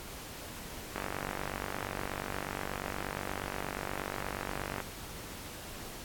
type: click train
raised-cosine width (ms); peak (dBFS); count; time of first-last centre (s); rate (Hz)
0.5; -20; 187; 0.96-4.803; 48.4
effects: pink hiss -45 dBFS RMS until 6.04 s + AAC 64 kbps